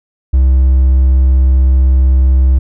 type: tone with hard clipping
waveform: triangle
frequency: 65.41 Hz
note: C2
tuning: in tune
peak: -6 dBFS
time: 0.33-2.59 s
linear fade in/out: 10 ms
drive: 5 dB
effects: none